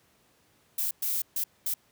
violet noise bursts at uneven times, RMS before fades -29 dBFS, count 4, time 0.78-0.91 / 1.02-1.22 / 1.36-1.44 / 1.66-1.74 s, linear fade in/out 5 ms, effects pink hiss -65 dBFS RMS until 1.91 s + high-pass 80 Hz 12 dB/octave

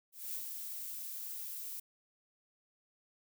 violet noise with ADSR envelope, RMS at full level -39 dBFS, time 0.12-1.8 s, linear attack 220 ms, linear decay 80 ms, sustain -4 dB, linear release 5 ms, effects none

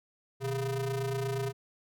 square ring-modulated tone, 139.6 Hz, C#3, 13 cents sharp, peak -28 dBFS, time 0.4-1.53 s, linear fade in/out 50 ms, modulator 265 Hz, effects none

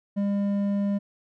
sine tone with hard clipping, 201.1 Hz, G3, 44 cents sharp, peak -24 dBFS, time 0.16-0.99 s, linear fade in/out 20 ms, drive 6 dB, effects none

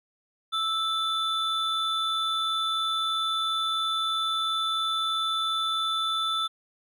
triangle tone pair together, 1318.5 / 3516 Hz, E6 / A7, 0 / -2 cents, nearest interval octave + perfect fourth, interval 1698 cents, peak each -26 dBFS, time 0.52-6.48 s, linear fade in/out 20 ms, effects none

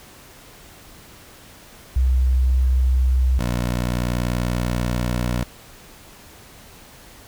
sine / 15% pulse tone pair in turn, 63.9 / 60.43 Hz, C2 / B1, -40 / -37 cents, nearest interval minor second, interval 97 cents, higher first, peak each -14 dBFS, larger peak neither, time 1.96-3.39 / 3.39-5.44 s, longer second, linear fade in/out 5 ms, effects pink hiss -45 dBFS RMS until 7.27 s

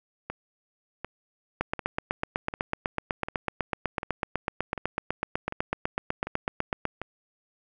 two click trains, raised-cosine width 0.5 ms, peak -18 / -11 dBFS, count 10 / 43, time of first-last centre 0.3-7.016 / 1.61-6.853 s, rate 1.34 / 8.01 Hz, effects none

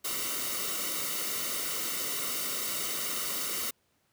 white noise with comb filter, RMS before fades -33 dBFS, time 0.04-3.71 s, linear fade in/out 10 ms, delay 1.2 ms, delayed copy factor -0.7, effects pink hiss -72 dBFS RMS until 4.12 s + high-pass 80 Hz 12 dB/octave

